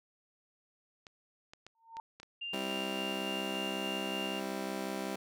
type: clicks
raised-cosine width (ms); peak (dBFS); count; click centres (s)
0.2; -32; 10; 1.068 / 1.535 / 1.666 / 1.969 / 2.2 / 2.231 / 2.54 / 2.712 / 3.218 / 3.551
type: tone with exponential growth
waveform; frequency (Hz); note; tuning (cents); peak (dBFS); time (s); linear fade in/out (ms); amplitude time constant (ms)
sine; 910; A#5; -42; -37; 1.75-2; 1; 53
type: tone with tremolo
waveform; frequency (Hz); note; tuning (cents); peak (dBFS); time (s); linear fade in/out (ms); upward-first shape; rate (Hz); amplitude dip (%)
sine; 2794; F7; 0; -37; 2.41-4.4; 10; square; 3.5; 25
type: chord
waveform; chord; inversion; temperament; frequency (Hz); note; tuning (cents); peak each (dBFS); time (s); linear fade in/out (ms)
20% pulse; C major; second; just; 196.22 / 261.6 / 327; G3 / C4 / E4; +2 / 0 / -14; -34 / -37 / -36; 2.53-5.16; 5
effects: none